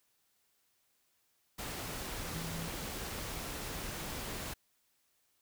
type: tone in noise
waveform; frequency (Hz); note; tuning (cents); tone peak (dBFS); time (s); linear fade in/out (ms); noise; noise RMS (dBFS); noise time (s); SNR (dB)
sine; 164.81; E3; 0; -41; 2.33-2.68; 10; pink; -41; 1.58-4.54; -3
effects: white hiss -75 dBFS RMS until 5.41 s